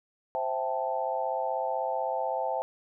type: chord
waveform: sine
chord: A minor seventh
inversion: first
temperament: equal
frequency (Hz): 523.3 / 659.3 / 784 / 880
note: C5 / E5 / G5 / A5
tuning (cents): 0 / 0 / 0 / 0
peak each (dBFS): -33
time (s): 0.35-2.62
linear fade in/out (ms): 0
effects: none